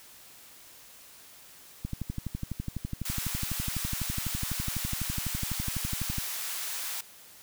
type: click train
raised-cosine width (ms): 5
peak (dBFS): -20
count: 53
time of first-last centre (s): 1.85-6.183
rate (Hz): 12
type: high-pass noise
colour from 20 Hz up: white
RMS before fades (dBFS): -35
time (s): 3.05-7.01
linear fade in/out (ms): 5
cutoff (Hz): 900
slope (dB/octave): 12
effects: white hiss -52 dBFS RMS until 7.42 s